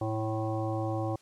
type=harmonic tone with a mistuned harmonic; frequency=110 Hz; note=A2; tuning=in tune; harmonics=1 / 3 / 5 / 7 / 9 / 10; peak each=-32 / -34 / -36 / -37 / -46 / -44 dBFS; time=0.01-1.16 s; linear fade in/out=5 ms; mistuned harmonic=10; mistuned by=-20 cents; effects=white hiss -61 dBFS RMS until 1.21 s + low-pass 8000 Hz 12 dB/octave